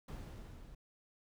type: noise with level ramp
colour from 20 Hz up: brown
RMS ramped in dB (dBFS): -44 to -55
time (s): 0.08-0.75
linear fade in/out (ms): 5
effects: none

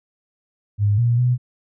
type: tone with pitch steps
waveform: sine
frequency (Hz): 102.9 / 118.9 / 124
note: G#2 / A#2 / B2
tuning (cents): -16 / +35 / +7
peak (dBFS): -14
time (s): 0.78-1.38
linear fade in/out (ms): 50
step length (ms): 200
effects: none

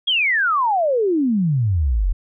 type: exponential sweep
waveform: sine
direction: down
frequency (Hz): 3359 to 39.64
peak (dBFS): -15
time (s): 0.07-2.13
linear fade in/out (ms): 10
effects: none

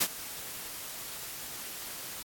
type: noise with ADSR envelope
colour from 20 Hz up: white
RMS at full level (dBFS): -24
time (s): 0-2.23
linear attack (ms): 16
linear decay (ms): 55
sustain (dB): -17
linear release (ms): 9
effects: AAC 64 kbps

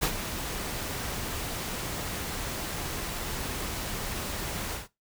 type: noise with ADSR envelope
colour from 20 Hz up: pink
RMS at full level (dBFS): -25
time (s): 0.01-4.88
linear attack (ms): 22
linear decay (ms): 76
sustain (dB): -9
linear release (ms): 140
effects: noise-tail reverb RT60 0.2 s tail -18 dB re dry

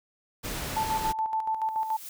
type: noise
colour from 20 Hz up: pink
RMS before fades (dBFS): -34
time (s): 0.43-1.13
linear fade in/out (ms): 20
type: tone with tremolo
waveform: sine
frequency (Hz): 880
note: A5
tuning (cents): 0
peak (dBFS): -24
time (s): 0.76-1.97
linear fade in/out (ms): 10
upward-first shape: square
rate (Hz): 7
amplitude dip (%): 55
type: noise with exponential growth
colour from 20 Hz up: blue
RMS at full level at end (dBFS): -39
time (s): 1.44-2.09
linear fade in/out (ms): 2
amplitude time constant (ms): 140
effects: none

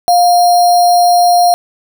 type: tone with sample-and-hold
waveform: sine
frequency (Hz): 706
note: F5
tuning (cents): +19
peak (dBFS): -5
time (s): 0.08-1.54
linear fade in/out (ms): 0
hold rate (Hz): 4900
effects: none

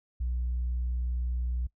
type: tone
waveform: sine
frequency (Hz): 61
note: B1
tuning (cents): -21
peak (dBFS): -26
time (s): 0.2-1.67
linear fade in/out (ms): 10
effects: noise-tail reverb RT60 0.1 s tail -21 dB re dry + tanh soft clip ceiling -25 dBFS

